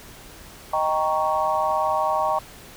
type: chord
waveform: sine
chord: Eb dominant seventh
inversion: none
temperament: equal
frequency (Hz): 622.3 / 784 / 932.3 / 1108.7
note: Eb5 / G5 / Bb5 / Db6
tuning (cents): 0 / 0 / 0 / 0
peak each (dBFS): -25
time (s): 0.73-2.39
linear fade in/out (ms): 5
effects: pink hiss -44 dBFS RMS until 2.76 s